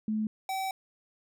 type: tone pair in turn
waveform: sine / square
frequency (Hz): 216 / 766.6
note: A3 / G5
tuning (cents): -32 / -39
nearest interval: octave + minor seventh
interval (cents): 2193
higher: second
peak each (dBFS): -27 / -31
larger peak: first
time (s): 0.08-0.27 / 0.49-0.71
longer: second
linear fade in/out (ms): 2
effects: none